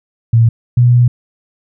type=tone pair in turn; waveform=sine; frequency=115.1 / 121.94 Hz; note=A#2 / B2; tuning=-22 / -22 cents; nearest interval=minor second; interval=100 cents; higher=second; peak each=-5 dBFS; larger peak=neither; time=0.33-0.49 / 0.77-1.08 s; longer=second; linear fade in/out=5 ms; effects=none